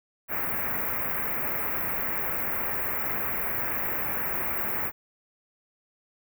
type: band-stop noise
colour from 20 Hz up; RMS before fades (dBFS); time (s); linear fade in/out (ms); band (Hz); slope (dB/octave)
white; -29; 0.28-4.92; 50; 2300 to 14000; 48
effects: none